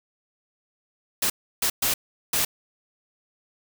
white noise bursts at uneven times, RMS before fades -23 dBFS, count 4, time 1.22-1.3 / 1.62-1.7 / 1.82-1.94 / 2.33-2.45 s, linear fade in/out 5 ms, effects none

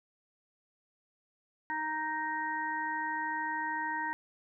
harmonic tone, 311.1 Hz, D#4, in tune, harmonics 1 / 3 / 5 / 6, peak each -44 / -34 / -40 / -37 dBFS, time 1.7-4.13 s, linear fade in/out 0 ms, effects none

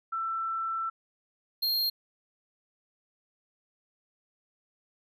sine / square tone pair in turn, 1335 / 4219 Hz, E6 / C8, +22 / +14 cents, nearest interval octave + minor sixth, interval 1992 cents, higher second, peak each -29 / -26 dBFS, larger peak second, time 0.12-0.9 / 1.62-1.9 s, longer first, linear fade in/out 10 ms, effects none

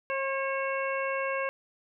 harmonic tone with a mistuned harmonic, 540 Hz, C#5, 45 cents flat, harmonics 1 / 2 / 3 / 4 / 5, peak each -31 / -34 / -36 / -37 / -38 dBFS, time 0.1-1.49 s, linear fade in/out 0 ms, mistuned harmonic 4, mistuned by +34 cents, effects none

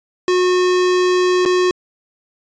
square tone with dropouts, 363.4 Hz, F#4, 31 cents flat, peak -13 dBFS, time 0.28-1.71 s, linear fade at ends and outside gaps 1 ms, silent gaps 1.452-1.459 s, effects resampled to 16000 Hz

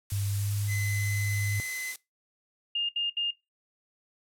blue noise, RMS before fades -37 dBFS, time 0.1-1.96 s, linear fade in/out 2 ms
sine tone with pitch glide, 100.1 to 102.32 Hz, G2 to G#2, +37 to -25 cents, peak -27 dBFS, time 0.12-1.6 s, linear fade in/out 0 ms, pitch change +38 cents, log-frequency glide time 0.29-0.55 s
45% pulse tone, 2034 Hz, C7, 50 cents flat, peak -33 dBFS, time 0.67-1.95 s, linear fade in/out 50 ms
sine tone bursts, 2822 Hz, F7, 17 cents sharp, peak -26 dBFS, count 3, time 2.75-3.308 s, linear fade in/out 5 ms, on 140 ms, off 69 ms
effects noise-tail reverb RT60 0.2 s tail -20 dB re dry + low-pass 12000 Hz 12 dB/octave

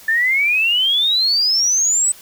sine exponential sweep, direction up, 1758 to 8130 Hz, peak -13 dBFS, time 0.08-2.12 s, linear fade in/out 5 ms, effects white hiss -42 dBFS RMS until 2.21 s

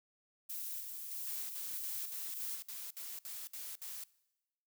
violet noise with tremolo, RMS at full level -42 dBFS, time 0.49-2.56 s, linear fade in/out 10 ms, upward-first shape square, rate 1.6 Hz, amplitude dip 30%
blue noise bursts, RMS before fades -45 dBFS, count 10, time 1.27-4.037 s, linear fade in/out 0 ms, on 220 ms, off 63 ms
effects noise-tail reverb RT60 1.0 s tail -22 dB re dry

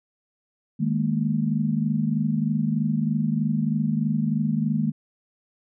sine chord, D# suspended fourth, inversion none, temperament equal with one note detuned, 155.56 / 207.7 / 230.9 Hz, D#3 / G#3 / A#3, 0 / 0 / -16 cents, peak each -25 dBFS, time 0.79-4.92 s, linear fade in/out 20 ms, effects none

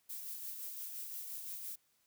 violet noise with tremolo, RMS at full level -43 dBFS, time 0.09-1.76 s, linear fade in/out 10 ms, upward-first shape sine, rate 5.8 Hz, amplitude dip 35%, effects white hiss -75 dBFS RMS until 2.06 s

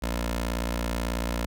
15% pulse tone with notch filter, 58.27 Hz, A#1, in tune, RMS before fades -29 dBFS, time 0.02-1.46 s, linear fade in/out 10 ms, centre 130 Hz, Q 0.77, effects none

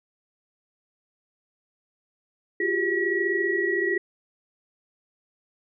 sine tone cluster, 348.1 / 382.5 / 403.6 / 1922 Hz, F4 / G4 / G#4 / B6, -6 / -42 / -49 / -48 cents, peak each -28 / -29 / -29 / -25 dBFS, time 2.6-3.98 s, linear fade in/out 5 ms, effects none

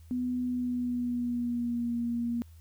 sine tone with pitch glide, 248.8 to 236.2 Hz, B3 to A#3, +13 to +23 cents, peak -28 dBFS, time 0.11-2.42 s, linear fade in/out 0 ms, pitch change -90 cents, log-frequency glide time 0.45-1.95 s, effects added 81 Hz sine -49 dBFS peak until 2.6 s + white hiss -66 dBFS RMS until 2.6 s

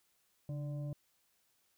sine tone with frequency modulation, 143.3 Hz, D3, 42 cents flat, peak -37 dBFS, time 0.49-0.93 s, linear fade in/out 2 ms, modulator 444 Hz, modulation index 0.45, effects white hiss -75 dBFS RMS until 1.77 s

